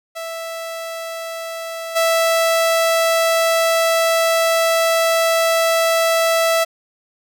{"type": "tone with level steps", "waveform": "sawtooth", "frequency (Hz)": 659.3, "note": "E5", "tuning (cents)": 0, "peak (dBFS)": [-22, -10], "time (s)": [0.15, 6.65], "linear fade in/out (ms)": 20, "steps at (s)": 1.95, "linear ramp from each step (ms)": 20, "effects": []}